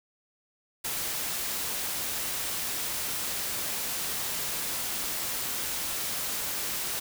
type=noise; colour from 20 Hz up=white; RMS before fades=-32 dBFS; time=0.84-7 s; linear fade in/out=10 ms; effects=none